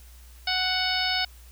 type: harmonic tone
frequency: 741 Hz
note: F#5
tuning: 2 cents sharp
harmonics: 1 / 2 / 3 / 4 / 5 / 6 / 7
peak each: -31 / -31 / -31 / -31 / -31 / -31 / -31 dBFS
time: 0.47-1.25 s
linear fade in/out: 5 ms
effects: added 60 Hz sine -46 dBFS peak until 1.51 s + white hiss -55 dBFS RMS until 1.51 s